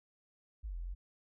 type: exponential two-way sweep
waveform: sine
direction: down then up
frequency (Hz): 58.1 to 41.28 to 47.46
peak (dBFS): -38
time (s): 0.63-0.95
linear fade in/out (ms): 20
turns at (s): 0.77
effects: none